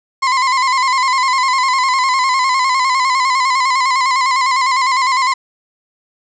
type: tone with vibrato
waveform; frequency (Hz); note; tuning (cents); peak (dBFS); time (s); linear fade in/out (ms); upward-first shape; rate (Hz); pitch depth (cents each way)
35% pulse; 1039; C6; -12; -10; 0.22-5.34; 10; square; 9.9; 55
effects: resampled to 16000 Hz + 7-bit